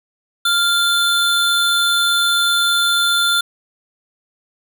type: tone pair together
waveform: square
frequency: 1396.9 / 3525 Hz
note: F6 / A7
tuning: 0 / +2 cents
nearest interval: octave + major third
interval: 1602 cents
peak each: -17 dBFS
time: 0.45-3.41 s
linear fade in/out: 5 ms
effects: none